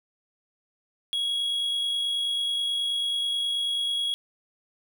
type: tone with amplitude modulation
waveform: triangle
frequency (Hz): 3322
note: G#7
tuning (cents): 0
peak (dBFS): -22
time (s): 1.13-4.14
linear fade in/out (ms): 0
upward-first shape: sine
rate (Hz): 49.3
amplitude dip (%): 25
effects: none